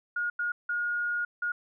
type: tone bursts at uneven times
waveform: sine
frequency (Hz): 1433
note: F6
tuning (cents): +44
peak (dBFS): -27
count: 4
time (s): 0.16-0.3 / 0.39-0.52 / 0.69-1.25 / 1.42-1.52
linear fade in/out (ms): 5
effects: none